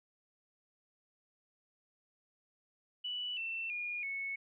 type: tone with pitch steps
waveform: sine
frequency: 2960 / 2683 / 2432 / 2205 Hz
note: F#7 / E7 / D#7 / C#7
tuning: 0 / +30 / -40 / -10 cents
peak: -36 dBFS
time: 3.04-4.36 s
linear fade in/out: 10 ms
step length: 330 ms
effects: none